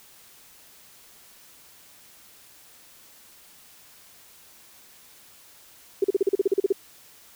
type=tone bursts; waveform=sine; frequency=392 Hz; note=G4; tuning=in tune; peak=-16 dBFS; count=12; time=6.02-6.725 s; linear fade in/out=5 ms; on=23 ms; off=39 ms; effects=white hiss -52 dBFS RMS until 7.35 s